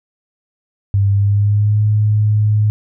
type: tone with pitch glide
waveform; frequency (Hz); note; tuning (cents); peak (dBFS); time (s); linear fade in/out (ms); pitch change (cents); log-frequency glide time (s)
sine; 99.5 to 106.03; G2 to G#2; +26 to +36; -10; 0.94-2.7; 0; +110; 1.09-1.82
effects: none